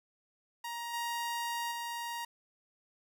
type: tone with level steps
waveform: sawtooth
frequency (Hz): 941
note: A#5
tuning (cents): +16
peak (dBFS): -34 / -30 / -33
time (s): 0.64-2.25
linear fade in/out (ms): 5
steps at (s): 0.93 / 1.71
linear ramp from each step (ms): 10
effects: none